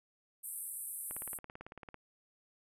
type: band-pass noise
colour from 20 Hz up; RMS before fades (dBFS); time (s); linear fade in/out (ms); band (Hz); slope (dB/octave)
white; -43; 0.43-1.39; 20; 8400 to 13000; 96
type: click train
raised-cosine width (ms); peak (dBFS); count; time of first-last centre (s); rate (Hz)
0.5; -32; 16; 1.11-1.943; 18
effects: none